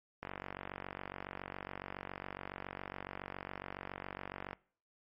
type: click train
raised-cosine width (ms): 0.5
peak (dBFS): -26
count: 204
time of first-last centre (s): 0.23-4.531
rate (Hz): 47.2
effects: noise-tail reverb RT60 0.5 s tail -22 dB re dry + MP3 32 kbps